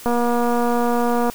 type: click train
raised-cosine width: 1 ms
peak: -8 dBFS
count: 297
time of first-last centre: 0.06-1.298 s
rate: 239 Hz
effects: white hiss -39 dBFS RMS until 1.34 s